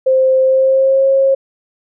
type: tone with pitch glide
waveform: sine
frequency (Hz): 523.3 to 539.9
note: C5 to C#5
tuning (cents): 0 to -46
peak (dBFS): -8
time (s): 0.06-1.35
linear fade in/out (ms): 10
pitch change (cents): +54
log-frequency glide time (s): 0.41-1.05
effects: none